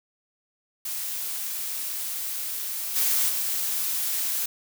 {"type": "noise with level steps", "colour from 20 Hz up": "blue", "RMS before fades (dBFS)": [-31, -23, -27], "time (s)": [0.85, 4.46], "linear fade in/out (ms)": 5, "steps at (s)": [2.95, 3.28], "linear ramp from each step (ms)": 20, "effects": []}